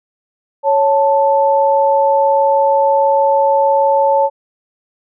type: tone pair together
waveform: sine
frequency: 554.4 / 880.7 Hz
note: C#5 / A5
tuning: 0 / +1 cents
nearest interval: minor sixth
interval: 801 cents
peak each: -12 dBFS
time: 0.63-4.3 s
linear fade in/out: 50 ms
effects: none